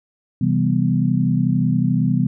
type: chord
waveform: sine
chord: C major seventh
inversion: none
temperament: equal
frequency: 130.81 / 164.81 / 196 / 246.9 Hz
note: C3 / E3 / G3 / B3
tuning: 0 / 0 / 0 / 0 cents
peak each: -20 / -20 / -21 / -21 dBFS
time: 0.41-2.27 s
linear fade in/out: 5 ms
effects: none